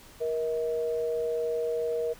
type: tone pair together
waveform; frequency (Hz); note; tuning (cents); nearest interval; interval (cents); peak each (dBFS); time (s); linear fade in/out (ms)
sine; 472.4 / 639; A#4 / D#5; +23 / +46; perfect fourth; 523; -27 / -34; 0.2-2.14; 20
effects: pink hiss -52 dBFS RMS until 2.19 s